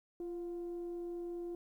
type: tone with frequency modulation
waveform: sine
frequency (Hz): 345.4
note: F4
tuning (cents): -19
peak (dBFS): -38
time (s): 0.2-1.55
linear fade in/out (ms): 2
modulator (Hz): 368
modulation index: 0.23
effects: tanh soft clip ceiling -34 dBFS + 12-bit